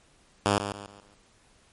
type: tone with echo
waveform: 5% pulse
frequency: 101.3 Hz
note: G#2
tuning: 43 cents flat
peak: -10 dBFS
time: 0.46-0.58 s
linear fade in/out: 0 ms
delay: 140 ms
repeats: 4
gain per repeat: -9 dB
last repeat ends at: 1.14 s
effects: pink hiss -61 dBFS RMS until 1.72 s + MP3 48 kbps